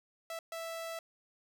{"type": "tone bursts at uneven times", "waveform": "sawtooth", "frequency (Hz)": 659.3, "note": "E5", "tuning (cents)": 0, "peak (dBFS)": -35, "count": 2, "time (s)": [[0.3, 0.39], [0.52, 0.99]], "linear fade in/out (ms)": 2, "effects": []}